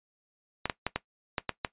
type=clicks; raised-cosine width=0.3 ms; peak=-12 dBFS; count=7; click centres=0.656 / 0.698 / 0.866 / 0.96 / 1.382 / 1.493 / 1.648 s; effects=noise-tail reverb RT60 0.1 s tail -17 dB re dry + resampled to 8000 Hz